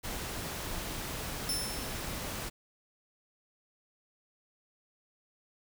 pink noise, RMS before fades -38 dBFS, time 0.03-2.5 s, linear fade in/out 20 ms
20% pulse tone with exponential decay, 5330 Hz, E8, 18 cents sharp, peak -24 dBFS, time 1.49-2.28 s, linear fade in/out 2 ms, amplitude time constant 170 ms
effects none

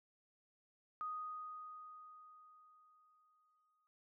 sine tone with exponential decay, 1244.5 Hz, D#6, in tune, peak -39 dBFS, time 1.01-3.87 s, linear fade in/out 0 ms, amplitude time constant 620 ms, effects none

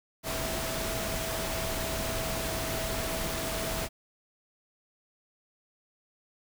sine tone in noise, 653 Hz, E5, 17 cents flat, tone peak -37 dBFS, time 0.23-3.89 s, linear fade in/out 50 ms, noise pink, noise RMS -33 dBFS, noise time 0.23-3.89 s, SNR -7 dB, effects none

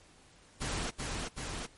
pink noise with echo, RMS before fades -35 dBFS, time 0.6-0.91 s, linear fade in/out 20 ms, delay 380 ms, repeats 2, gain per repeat -2 dB, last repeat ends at 1.67 s, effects pink hiss -60 dBFS RMS until 1.77 s + MP3 48 kbps

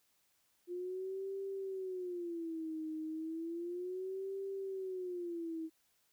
sine tone with vibrato, 350 Hz, F4, 4 cents sharp, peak -38 dBFS, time 0.67-5.7 s, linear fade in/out 50 ms, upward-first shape sine, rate 0.33 Hz, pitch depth 190 cents each way, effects white hiss -75 dBFS RMS until 6.12 s

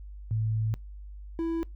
sine / triangle tone pair in turn, 110 / 330.4 Hz, A2 / E4, 0 / +4 cents, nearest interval octave + perfect fifth, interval 1904 cents, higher second, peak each -25 dBFS, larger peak neither, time 0.31-0.74 / 1.39-1.63 s, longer first, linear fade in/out 0 ms, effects noise-tail reverb RT60 0.2 s tail -25 dB re dry + added 50 Hz sine -40 dBFS peak until 1.75 s

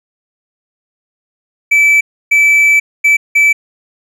triangle tone bursts at uneven times, 2312 Hz, D7, 28 cents flat, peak -4 dBFS, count 4, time 1.71-2.01 / 2.31-2.8 / 3.04-3.17 / 3.35-3.53 s, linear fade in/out 10 ms, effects none

